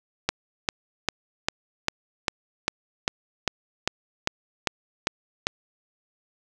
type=click train; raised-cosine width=0.2 ms; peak=-4 dBFS; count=14; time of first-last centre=0.29-5.469 s; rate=2.51 Hz; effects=none